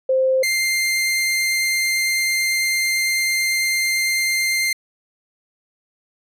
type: tone pair in turn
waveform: sine / sawtooth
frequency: 523.3 / 2097 Hz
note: C5 / C7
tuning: 0 / +3 cents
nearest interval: 2 octaves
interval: 2403 cents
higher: second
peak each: -14 dBFS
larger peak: neither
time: 0.09-0.43 / 0.43-4.73 s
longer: second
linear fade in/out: 5 ms
effects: resampled to 32000 Hz